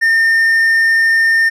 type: tone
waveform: triangle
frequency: 1814 Hz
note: A#6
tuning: 48 cents flat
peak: -7 dBFS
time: 0.01-1.5 s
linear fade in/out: 20 ms
effects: resampled to 32000 Hz